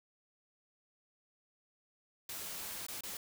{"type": "noise with dropouts", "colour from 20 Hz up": "white", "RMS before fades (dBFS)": -43, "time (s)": [2.29, 3.17], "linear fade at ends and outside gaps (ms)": 2, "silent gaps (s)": [[2.866, 2.884], [3.008, 3.035]], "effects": []}